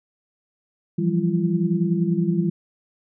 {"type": "tone cluster", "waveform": "sine", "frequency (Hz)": [165.7, 176.3, 195.4, 340.3], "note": ["E3", "F3", "G3", "F4"], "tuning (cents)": [9, 17, -5, -45], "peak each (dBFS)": [-23, -23, -24, -26], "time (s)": [0.98, 2.5], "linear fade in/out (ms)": 10, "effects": []}